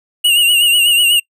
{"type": "tone with vibrato", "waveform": "square", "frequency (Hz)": 2845, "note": "F7", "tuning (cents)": 31, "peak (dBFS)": -9, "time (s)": [0.24, 1.2], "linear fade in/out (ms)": 10, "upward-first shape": "triangle", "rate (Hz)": 8.1, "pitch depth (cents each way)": 73, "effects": ["noise-tail reverb RT60 0.1 s tail -26 dB re dry"]}